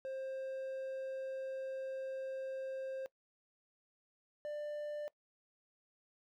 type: tone pair in turn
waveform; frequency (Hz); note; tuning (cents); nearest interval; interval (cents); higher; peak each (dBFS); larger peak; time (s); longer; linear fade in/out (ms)
triangle; 530 / 593.2; C5 / D5; +22 / +17; major second; 195; second; -37 / -37; neither; 0.05-3.06 / 4.45-5.08; first; 0
effects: noise-tail reverb RT60 0.1 s tail -21 dB re dry